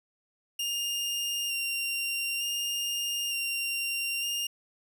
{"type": "tone with vibrato", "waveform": "sawtooth", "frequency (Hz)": 2794, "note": "F7", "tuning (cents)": 0, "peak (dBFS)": -26, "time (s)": [0.59, 4.47], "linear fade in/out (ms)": 5, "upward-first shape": "square", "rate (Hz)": 0.55, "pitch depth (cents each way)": 15, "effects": []}